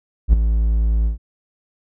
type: tone with ADSR envelope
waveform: triangle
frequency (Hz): 55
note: A1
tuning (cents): 0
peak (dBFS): -3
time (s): 0.28-1.18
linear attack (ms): 50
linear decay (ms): 12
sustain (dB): -9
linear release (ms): 120
effects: none